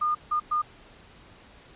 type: tone bursts at uneven times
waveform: sine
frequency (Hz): 1217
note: D#6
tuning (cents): -39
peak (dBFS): -22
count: 3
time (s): 0.01-0.15 / 0.31-0.4 / 0.51-0.62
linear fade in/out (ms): 10
effects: pink hiss -52 dBFS RMS until 1.75 s + resampled to 8000 Hz

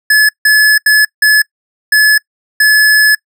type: tone bursts at uneven times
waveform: square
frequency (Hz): 1714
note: A6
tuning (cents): -46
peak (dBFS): -5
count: 6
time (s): 0.1-0.29 / 0.45-0.78 / 0.86-1.05 / 1.22-1.42 / 1.92-2.18 / 2.6-3.15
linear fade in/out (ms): 5
effects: noise-tail reverb RT60 0.1 s tail -26 dB re dry

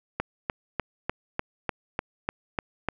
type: click train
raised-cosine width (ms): 0.5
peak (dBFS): -11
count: 10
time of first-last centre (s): 0.2-2.887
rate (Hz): 3.35
effects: none

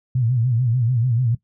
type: tone with vibrato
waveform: sine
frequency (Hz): 121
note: B2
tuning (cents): -35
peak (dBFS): -16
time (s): 0.15-1.35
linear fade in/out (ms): 5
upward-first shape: sine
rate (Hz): 6.8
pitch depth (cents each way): 130
effects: noise-tail reverb RT60 0.1 s tail -17 dB re dry

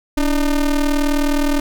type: ring-modulated tone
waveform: square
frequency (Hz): 151.8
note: D#3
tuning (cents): -42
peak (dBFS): -12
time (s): 0.17-1.6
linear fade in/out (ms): 5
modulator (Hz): 132
effects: none

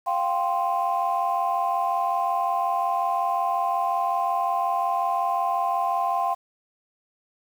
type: chord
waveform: sine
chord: F suspended second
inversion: none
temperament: equal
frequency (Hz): 698.5 / 784 / 1046.5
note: F5 / G5 / C6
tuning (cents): 0 / 0 / 0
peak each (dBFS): -25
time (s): 0.06-6.35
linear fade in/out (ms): 20
effects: tanh soft clip ceiling -14 dBFS + 8-bit

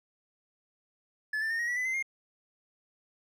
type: tone with pitch steps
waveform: triangle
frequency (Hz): 1724 / 1776.6 / 1830.7 / 1886.6 / 1944.1 / 2003 / 2064 / 2127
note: A6 / A6 / A#6 / A#6 / B6 / B6 / C7 / C7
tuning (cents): -36 / +16 / -32 / +20 / -28 / +24 / -24 / +28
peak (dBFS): -27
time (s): 1.33-2.026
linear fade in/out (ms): 5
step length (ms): 87
effects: none

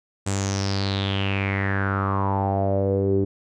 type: tone with low-pass filter sweep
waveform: sawtooth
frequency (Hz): 98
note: G2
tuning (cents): 0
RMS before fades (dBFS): -23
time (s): 0.26-3.25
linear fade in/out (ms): 10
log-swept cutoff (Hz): 8000 to 350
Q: 6.7
effects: none

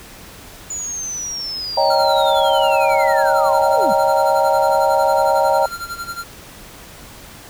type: linear sweep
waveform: sine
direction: down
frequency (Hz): 6970 to 166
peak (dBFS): -23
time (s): 0.7-3.93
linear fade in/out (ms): 5
type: chord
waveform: sine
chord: Eb dominant seventh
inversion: third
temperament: equal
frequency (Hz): 554.4 / 622.3 / 784 / 932.3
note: Db5 / Eb5 / G5 / Bb5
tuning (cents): 0 / 0 / 0 / 0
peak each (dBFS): -18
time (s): 1.77-5.66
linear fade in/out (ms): 5
type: tone with tremolo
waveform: square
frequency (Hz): 1382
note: F6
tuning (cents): -19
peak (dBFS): -24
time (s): 1.9-6.24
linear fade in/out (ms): 5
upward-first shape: sine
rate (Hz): 11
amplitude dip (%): 80
effects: pink hiss -39 dBFS RMS until 7.49 s

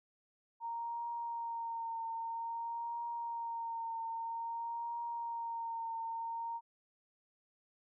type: tone with vibrato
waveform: sine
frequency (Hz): 925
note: A#5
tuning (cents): -14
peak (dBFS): -37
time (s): 0.6-6.61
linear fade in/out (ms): 50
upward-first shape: triangle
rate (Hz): 0.51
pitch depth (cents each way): 29
effects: none

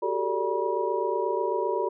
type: tone cluster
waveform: sine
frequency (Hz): 372.5 / 400.5 / 447.1 / 583 / 964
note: F#4 / G4 / A4 / D5 / B5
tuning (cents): +12 / +37 / +28 / -13 / -42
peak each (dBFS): -30 / -31 / -30 / -32 / -30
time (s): 0.02-1.89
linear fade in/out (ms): 10
effects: none

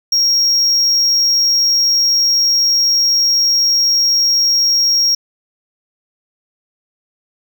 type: tone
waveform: triangle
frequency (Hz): 5588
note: F8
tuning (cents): 0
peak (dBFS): -9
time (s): 0.12-5.15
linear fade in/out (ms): 5
effects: none

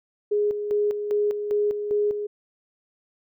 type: tone with tremolo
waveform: sine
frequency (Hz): 415.3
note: G#4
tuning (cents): 0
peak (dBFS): -19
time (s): 0.31-2.27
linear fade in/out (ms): 10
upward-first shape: square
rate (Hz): 2.5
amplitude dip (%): 55
effects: none

